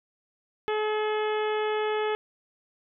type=harmonic tone with a mistuned harmonic; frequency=427.5 Hz; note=A4; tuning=50 cents flat; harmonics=1 / 2 / 3 / 4 / 5 / 6 / 7 / 8; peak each=-26 / -32 / -36 / -38 / -40 / -42 / -43 / -44 dBFS; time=0.68-2.15 s; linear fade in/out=0 ms; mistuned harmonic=8; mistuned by=-17 cents; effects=none